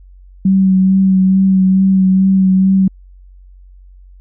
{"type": "tone with vibrato", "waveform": "sine", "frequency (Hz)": 190.1, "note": "F#3", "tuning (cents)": 47, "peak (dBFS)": -7, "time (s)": [0.45, 2.88], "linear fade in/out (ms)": 5, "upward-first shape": "sine", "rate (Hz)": 2.3, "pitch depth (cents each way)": 20, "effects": ["added 46 Hz sine -37 dBFS peak until 4.2 s"]}